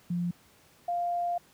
sine tone pair in turn, 174.61 / 698.4 Hz, F3 / F5, 0 / 0 cents, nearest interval 2 octaves, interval 2400 cents, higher second, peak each -27 dBFS, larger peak neither, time 0.1-0.31 / 0.88-1.38 s, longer second, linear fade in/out 5 ms, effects pink hiss -60 dBFS RMS until 1.53 s + high-pass 80 Hz 12 dB/octave

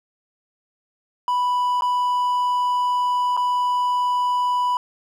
triangle tone with dropouts, 987.8 Hz, B5, in tune, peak -16 dBFS, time 1.28-4.77 s, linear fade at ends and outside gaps 1 ms, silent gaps 1.809-1.821 / 3.367-3.374 s, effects none

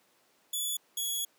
10% pulse tone pair in turn, 3434 / 3358 Hz, A7 / G#7, -43 / +18 cents, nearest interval unison, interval 39 cents, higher first, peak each -23 dBFS, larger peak neither, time 0.53-0.77 / 0.97-1.25 s, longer second, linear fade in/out 5 ms, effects pink hiss -67 dBFS RMS until 1.38 s + high-pass 300 Hz 12 dB/octave

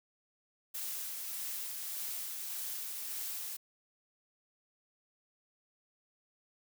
blue noise with tremolo, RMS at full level -39 dBFS, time 0.74-3.57 s, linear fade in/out 10 ms, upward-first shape sine, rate 1.7 Hz, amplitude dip 25%, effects none

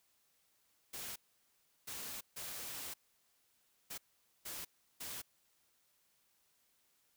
white noise bursts at uneven times, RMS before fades -45 dBFS, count 6, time 0.93-1.16 / 1.87-2.21 / 2.36-2.94 / 3.9-3.98 / 4.45-4.65 / 5-5.22 s, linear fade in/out 10 ms, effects white hiss -75 dBFS RMS until 7.16 s

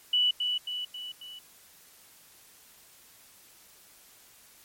sine tone with echo, 2960 Hz, F#7, in tune, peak -21 dBFS, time 0.13-0.31 s, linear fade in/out 5 ms, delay 270 ms, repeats 4, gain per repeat -5 dB, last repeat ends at 1.39 s, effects white hiss -56 dBFS RMS until 4.64 s + MP3 64 kbps

